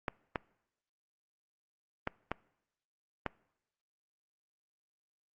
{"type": "clicks", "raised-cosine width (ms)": 0.5, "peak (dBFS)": -17, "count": 5, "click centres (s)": [0.082, 0.358, 2.074, 2.316, 3.263], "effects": ["noise-tail reverb RT60 0.8 s tail -23 dB re dry", "Opus 48 kbps"]}